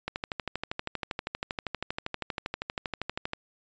click train, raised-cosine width 0.3 ms, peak -15 dBFS, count 42, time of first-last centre 0.08-3.334 s, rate 12.6 Hz, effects resampled to 16000 Hz

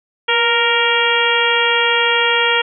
harmonic tone with a mistuned harmonic, 466.2 Hz, A#4, in tune, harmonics 1 / 2 / 3 / 4 / 5 / 6 / 7, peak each -20 / -20 / -20 / -20 / -20 / -20 / -20 dBFS, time 0.28-2.62 s, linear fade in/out 10 ms, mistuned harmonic 1, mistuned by +38 cents, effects none

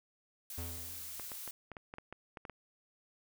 blue noise, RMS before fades -45 dBFS, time 0.5-1.51 s, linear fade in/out 2 ms
square tone with exponential decay, 84.5 Hz, E2, 43 cents sharp, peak -39 dBFS, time 0.58-1.41 s, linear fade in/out 0 ms, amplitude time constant 180 ms
clicks, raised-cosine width 0.5 ms, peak -30 dBFS, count 11, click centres 1.197 / 1.318 / 1.477 / 1.717 / 1.768 / 1.939 / 1.984 / 2.126 / 2.372 / 2.452 / 2.497 s
effects none

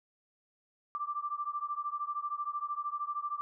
sine beating tone pair, 1172 / 1185 Hz, D6 / D6, -4 / +15 cents, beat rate 13 Hz, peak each -36 / -37 dBFS, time 0.95-3.41 s, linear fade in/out 0 ms, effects none

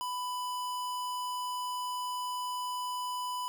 square tone, 995 Hz, B5, 13 cents sharp, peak -34 dBFS, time 0.01-3.48 s, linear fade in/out 0 ms, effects none

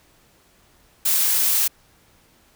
blue noise, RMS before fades -19 dBFS, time 1.05-1.68 s, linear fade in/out 10 ms, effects pink hiss -57 dBFS RMS until 2.55 s

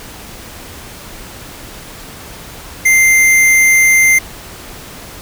square tone, 2090 Hz, C7, 2 cents flat, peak -7 dBFS, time 2.85-4.19 s, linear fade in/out 10 ms, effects pink hiss -32 dBFS RMS until 5.21 s

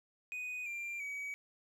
triangle tone with pitch steps, 2489 / 2377 / 2269 Hz, D#7 / D7 / C#7, 0 / +20 / +40 cents, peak -37 dBFS, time 0.32-1.34 s, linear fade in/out 0 ms, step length 340 ms, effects none

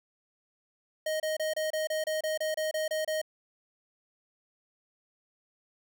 square tone bursts, 624 Hz, D#5, 5 cents sharp, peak -29 dBFS, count 13, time 1.06-3.216 s, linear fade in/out 5 ms, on 140 ms, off 28 ms, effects none

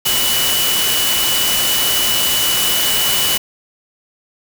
sine tone in noise, 2960 Hz, F#7, in tune, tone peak -18 dBFS, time 0.05-3.38 s, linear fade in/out 10 ms, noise white, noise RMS -17 dBFS, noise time 0.05-3.38 s, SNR -4 dB, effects none

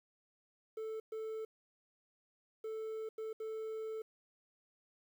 triangle tone bursts at uneven times, 440 Hz, A4, in tune, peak -37 dBFS, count 5, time 0.77-1 / 1.12-1.45 / 2.64-3.09 / 3.18-3.33 / 3.4-4.02 s, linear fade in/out 5 ms, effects 11-bit

